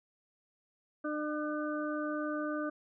harmonic tone, 301.1 Hz, D4, 43 cents sharp, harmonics 1 / 2 / 4 / 5, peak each -35 / -38 / -41 / -42 dBFS, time 1.04-2.7 s, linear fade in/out 10 ms, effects none

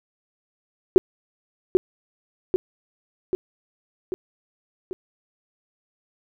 sine tone with echo, 370 Hz, F#4, in tune, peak -7 dBFS, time 0.96-0.98 s, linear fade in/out 0 ms, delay 790 ms, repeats 5, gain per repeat -4 dB, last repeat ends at 4.93 s, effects none

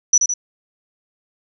sine tone with echo, 5920 Hz, F#8, in tune, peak -8 dBFS, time 0.13-0.18 s, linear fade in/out 5 ms, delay 80 ms, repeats 2, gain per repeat -5 dB, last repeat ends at 0.34 s, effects none

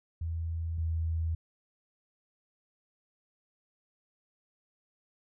sine tone pair in turn, 82.41 / 81.56 Hz, E2 / E2, 0 / -18 cents, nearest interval unison, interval 18 cents, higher first, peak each -31 / -28 dBFS, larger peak second, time 0.21-0.78 / 0.78-1.35 s, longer neither, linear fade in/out 5 ms, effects none

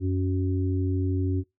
harmonic tone, 93 Hz, F#2, 9 cents sharp, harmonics 1 / 3 / 4, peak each -24 / -29 / -33 dBFS, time 0-1.44 s, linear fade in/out 50 ms, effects noise-tail reverb RT60 0.2 s tail -23 dB re dry

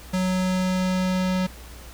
square tone with low-pass filter sweep, 185 Hz, F#3, in tune, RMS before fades -23 dBFS, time 0.13-1.47 s, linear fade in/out 10 ms, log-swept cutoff 8800 to 5100 Hz, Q 0.99, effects added 60 Hz sine -41 dBFS peak until 1.93 s + pink hiss -45 dBFS RMS until 1.93 s

